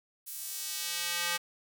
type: tone with high-pass filter sweep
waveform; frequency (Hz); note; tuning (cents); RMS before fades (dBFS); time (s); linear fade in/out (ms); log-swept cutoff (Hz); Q
square; 173.1; F3; -15; -35; 0.26-1.38; 20; 11000 to 1500; 0.73
effects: none